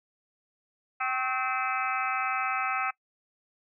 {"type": "harmonic tone with a mistuned harmonic", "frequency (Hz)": 257.9, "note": "C4", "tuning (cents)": -25, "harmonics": [3, 4, 5, 6, 7, 8, 9, 10], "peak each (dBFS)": [-33, -40, -30, -37, -45, -37, -38, -36], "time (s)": [1, 2.91], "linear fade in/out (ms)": 10, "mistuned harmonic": 4, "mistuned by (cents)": 93, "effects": ["noise-tail reverb RT60 0.1 s tail -23 dB re dry"]}